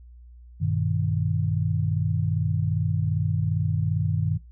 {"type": "chord", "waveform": "sine", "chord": "G augmented", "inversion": "none", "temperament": "equal with one note detuned", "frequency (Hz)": [98, 120.58, 155.56], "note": ["G2", "B2", "D#3"], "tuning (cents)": [0, -41, 0], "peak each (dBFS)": [-25, -29, -25], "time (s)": [0.6, 4.38], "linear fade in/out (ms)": 20, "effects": ["noise-tail reverb RT60 0.2 s tail -18 dB re dry", "added 60 Hz sine -44 dBFS peak until 4.51 s"]}